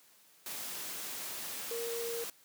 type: tone in noise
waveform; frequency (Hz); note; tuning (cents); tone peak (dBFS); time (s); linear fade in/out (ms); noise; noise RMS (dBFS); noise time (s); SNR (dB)
sine; 466.2; A#4; 0; -36; 1.71-2.24; 2; white; -41; 0.46-2.3; +2
effects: white hiss -63 dBFS RMS until 2.44 s + high-pass 150 Hz 12 dB/octave